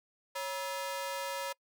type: ring-modulated tone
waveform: sawtooth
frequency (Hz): 757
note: F#5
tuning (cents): +39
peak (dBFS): -28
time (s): 0.35-1.53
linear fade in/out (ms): 10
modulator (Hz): 206
effects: noise-tail reverb RT60 0.1 s tail -25 dB re dry